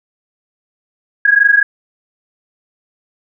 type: tone pair together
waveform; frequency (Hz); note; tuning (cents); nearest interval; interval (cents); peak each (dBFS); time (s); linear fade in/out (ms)
sine; 1637.4 / 1661.2; G#6 / G#6; -25 / 0; unison; 25; -10; 1.25-1.63; 5
effects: none